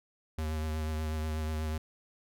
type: tone with vibrato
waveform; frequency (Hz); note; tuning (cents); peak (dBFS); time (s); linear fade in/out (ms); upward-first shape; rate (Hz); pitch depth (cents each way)
square; 78; D#2; +5; -32; 0.38-1.78; 5; triangle; 8.2; 29
effects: none